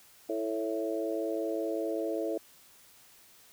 harmonic tone with a mistuned harmonic, 110 Hz, A2, in tune, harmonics 3 / 4 / 5 / 6, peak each -34 / -35 / -36 / -37 dBFS, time 0.29-2.38 s, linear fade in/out 5 ms, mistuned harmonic 5, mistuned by +15 cents, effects white hiss -58 dBFS RMS until 3.52 s

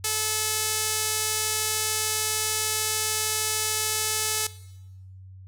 sawtooth tone with band-pass filter, 433.3 Hz, A4, 27 cents flat, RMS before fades -27 dBFS, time 0.04-4.47 s, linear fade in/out 5 ms, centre 9500 Hz, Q 0.82, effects noise-tail reverb RT60 0.9 s tail -17 dB re dry + added 94 Hz sine -42 dBFS peak until 5.47 s

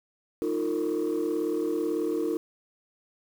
sine chord, Eb suspended second, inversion none, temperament equal with one note detuned, 311.1 / 349.2 / 455 Hz, Eb4 / F4 / Bb4, 0 / 0 / -42 cents, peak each -28 dBFS, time 0.42-2.37 s, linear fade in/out 0 ms, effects tanh soft clip ceiling -21 dBFS + 8-bit

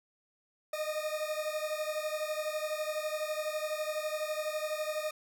40% pulse beating tone pair, 610 / 622 Hz, D#5 / D#5, -34 / -1 cents, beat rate 12 Hz, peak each -34 / -36 dBFS, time 0.73-5.11 s, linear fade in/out 5 ms, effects none

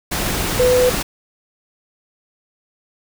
sine tone in noise, 500 Hz, B4, 21 cents sharp, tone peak -11 dBFS, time 0.59-0.9 s, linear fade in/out 10 ms, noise pink, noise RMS -21 dBFS, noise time 0.11-1.03 s, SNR +7 dB, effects none

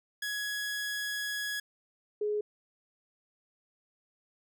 sawtooth / sine tone pair in turn, 1674 / 419.3 Hz, G#6 / G#4, +13 / +17 cents, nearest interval 2 octaves, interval 2396 cents, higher first, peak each -29 / -28 dBFS, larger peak second, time 0.22-1.6 / 2.21-2.41 s, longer first, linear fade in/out 5 ms, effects none

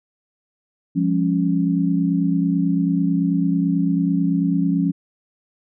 sine chord, Db major, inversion first, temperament equal with one note detuned, 174.61 / 203.7 / 277.2 Hz, F3 / Ab3 / Db4, 0 / -33 / 0 cents, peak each -19 / -24 / -20 dBFS, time 0.95-4.92 s, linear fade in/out 20 ms, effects none

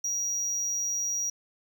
triangle tone, 5750 Hz, F8, 50 cents sharp, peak -26 dBFS, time 0.04-1.3 s, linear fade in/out 5 ms, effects 11-bit

